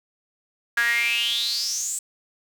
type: tone with high-pass filter sweep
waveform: sawtooth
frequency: 235.3 Hz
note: A#3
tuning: 16 cents sharp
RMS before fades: -24 dBFS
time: 0.77-1.99 s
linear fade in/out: 5 ms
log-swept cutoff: 1600 to 8100 Hz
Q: 9.9
effects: none